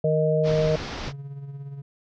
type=harmonic tone; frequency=155.56 Hz; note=D#3; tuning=in tune; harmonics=1 / 3 / 4; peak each=-23 / -23 / -23 dBFS; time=0.04-0.76 s; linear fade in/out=5 ms
type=low-pass noise; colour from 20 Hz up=pink; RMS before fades=-33 dBFS; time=0.43-1.13 s; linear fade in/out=50 ms; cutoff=5700 Hz; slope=48 dB/octave
type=tone with tremolo; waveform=triangle; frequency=139.8 Hz; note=C#3; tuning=15 cents sharp; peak=-30 dBFS; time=1.07-1.82 s; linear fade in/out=5 ms; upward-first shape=sine; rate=17 Hz; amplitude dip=50%
effects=none